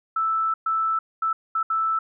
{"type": "tone bursts at uneven times", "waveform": "sine", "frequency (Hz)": 1318.5, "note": "E6", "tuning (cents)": 0, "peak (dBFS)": -20, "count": 5, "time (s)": [[0.16, 0.54], [0.66, 0.99], [1.22, 1.33], [1.55, 1.63], [1.7, 1.99]], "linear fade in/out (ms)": 5, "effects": []}